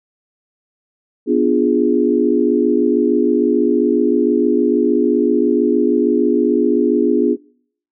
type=chord; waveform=sine; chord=B diminished seventh; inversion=none; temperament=equal; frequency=246.9 / 293.7 / 349.2 / 415.3 Hz; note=B3 / D4 / F4 / Ab4; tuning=0 / 0 / 0 / 0 cents; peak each=-17 dBFS; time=1.26-7.37 s; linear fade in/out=50 ms; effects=noise-tail reverb RT60 0.6 s tail -24 dB re dry